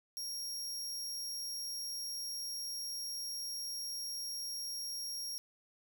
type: tone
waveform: sawtooth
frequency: 5588 Hz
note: F8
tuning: in tune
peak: -36 dBFS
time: 0.17-5.38 s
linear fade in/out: 0 ms
effects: none